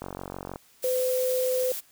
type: click train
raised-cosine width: 1 ms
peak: -21 dBFS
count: 26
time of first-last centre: 0.02-0.559 s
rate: 46.4 Hz
type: noise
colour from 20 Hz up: blue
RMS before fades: -34 dBFS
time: 0.82-1.81 s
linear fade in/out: 20 ms
type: tone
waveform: sine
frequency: 509 Hz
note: C5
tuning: 48 cents flat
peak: -23 dBFS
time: 0.84-1.72 s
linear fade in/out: 2 ms
effects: white hiss -59 dBFS RMS until 1.91 s